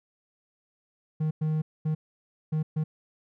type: tone bursts at uneven times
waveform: triangle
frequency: 155.6 Hz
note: D#3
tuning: in tune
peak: -22 dBFS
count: 5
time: 1.2-1.31 / 1.41-1.62 / 1.85-1.95 / 2.52-2.63 / 2.76-2.84 s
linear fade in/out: 10 ms
effects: none